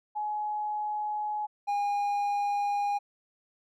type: tone pair in turn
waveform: sine / triangle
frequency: 843 / 814.8 Hz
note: G#5 / G#5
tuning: +26 / -33 cents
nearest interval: minor second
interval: 59 cents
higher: first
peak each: -29 / -24 dBFS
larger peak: second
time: 0.15-1.47 / 1.67-2.99 s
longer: neither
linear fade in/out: 20 ms
effects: none